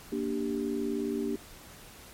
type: chord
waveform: sine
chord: G minor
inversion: first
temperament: just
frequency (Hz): 235.2 / 294 / 392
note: Bb3 / D4 / G4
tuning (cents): +16 / +2 / 0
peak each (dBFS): -33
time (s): 0.12-1.36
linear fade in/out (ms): 5
effects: pink hiss -50 dBFS RMS until 2.13 s + MP3 64 kbps

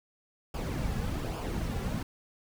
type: noise with flanger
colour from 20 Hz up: brown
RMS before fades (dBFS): -33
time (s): 0.54-2.03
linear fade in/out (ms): 5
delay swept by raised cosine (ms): 0.5 to 3.3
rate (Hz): 1.2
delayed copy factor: -0.55
effects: none

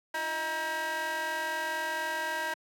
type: ring-modulated tone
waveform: 30% pulse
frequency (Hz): 323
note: E4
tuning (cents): -35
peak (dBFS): -25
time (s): 0.14-2.54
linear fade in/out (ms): 5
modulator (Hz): 1270
effects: high-pass 200 Hz 12 dB/octave

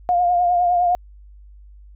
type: tone with vibrato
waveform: sine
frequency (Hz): 708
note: F5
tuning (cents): +23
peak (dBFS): -14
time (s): 0.09-0.95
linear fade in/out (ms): 0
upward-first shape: triangle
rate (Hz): 9.8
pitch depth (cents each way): 43
effects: added 50 Hz sine -41 dBFS peak until 1.95 s

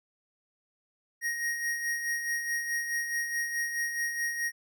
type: tone with tremolo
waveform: square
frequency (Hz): 1875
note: A#6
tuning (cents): +10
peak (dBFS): -28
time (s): 1.21-4.52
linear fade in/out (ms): 50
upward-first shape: sine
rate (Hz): 4.7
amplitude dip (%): 50
effects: none

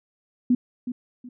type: tone with echo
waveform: sine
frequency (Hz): 246.9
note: B3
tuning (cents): 0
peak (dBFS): -15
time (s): 0.5-0.55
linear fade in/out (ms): 5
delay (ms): 370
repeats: 2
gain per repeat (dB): -11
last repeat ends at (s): 1.29
effects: none

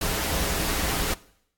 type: noise with comb filter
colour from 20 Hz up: pink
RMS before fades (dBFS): -26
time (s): 0.01-1.14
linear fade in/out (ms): 5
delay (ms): 8.3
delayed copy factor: -0.6
effects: noise-tail reverb RT60 0.7 s tail -20 dB re dry + AAC 64 kbps

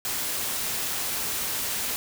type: noise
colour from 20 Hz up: white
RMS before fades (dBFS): -29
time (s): 0.05-1.96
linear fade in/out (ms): 0
effects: none

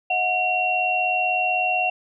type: tone cluster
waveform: sine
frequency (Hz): 635 / 731 / 2740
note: D#5 / F#5 / F7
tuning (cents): +35 / -21 / -34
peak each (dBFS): -31 / -22 / -22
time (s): 0.1-1.9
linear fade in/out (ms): 5
effects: none

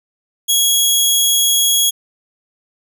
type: tone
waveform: 15% pulse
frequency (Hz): 3322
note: G#7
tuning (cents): 0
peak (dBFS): -4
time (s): 0.48-1.91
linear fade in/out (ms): 20
effects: none

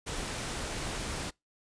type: noise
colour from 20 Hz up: pink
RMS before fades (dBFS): -36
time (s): 0.06-1.31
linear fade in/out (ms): 20
effects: noise-tail reverb RT60 0.2 s tail -25 dB re dry + resampled to 22050 Hz

